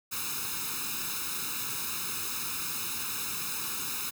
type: noise with comb filter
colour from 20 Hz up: white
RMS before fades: -34 dBFS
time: 0.11-4.11 s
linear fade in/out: 20 ms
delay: 0.77 ms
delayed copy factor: +0.95
effects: high-pass 100 Hz 12 dB/octave